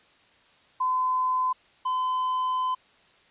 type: tone pair in turn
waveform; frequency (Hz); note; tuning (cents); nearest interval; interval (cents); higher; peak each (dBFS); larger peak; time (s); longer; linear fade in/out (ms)
sine / triangle; 1020 / 1020; C6 / C6; -44 / -44; unison; 0; neither; -22; neither; 0.8-1.53 / 1.85-2.75; second; 10
effects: white hiss -59 dBFS RMS until 3.3 s + resampled to 8000 Hz